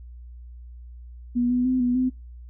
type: tone with pitch steps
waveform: sine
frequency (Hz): 242.8 / 247.9 / 256.4 / 245.7 / 255.7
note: B3 / B3 / C4 / B3 / C4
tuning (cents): -29 / +7 / -35 / -9 / -40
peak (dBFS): -19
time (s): 1.35-2.1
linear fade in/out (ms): 20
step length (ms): 150
effects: noise-tail reverb RT60 0.2 s tail -21 dB re dry + added 60 Hz sine -39 dBFS peak until 2.49 s